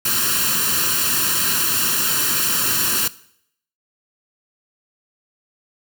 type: noise with comb filter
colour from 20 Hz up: white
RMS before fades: -19 dBFS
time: 0.05-3.08 s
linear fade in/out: 5 ms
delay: 0.7 ms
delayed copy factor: +0.8
effects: noise-tail reverb RT60 0.7 s tail -19 dB re dry + high-pass 100 Hz 12 dB/octave